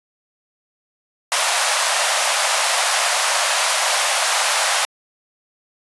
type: high-pass noise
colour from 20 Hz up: pink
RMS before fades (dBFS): -18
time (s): 1.32-4.85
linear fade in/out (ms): 0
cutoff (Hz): 600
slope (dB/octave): 48
effects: resampled to 24000 Hz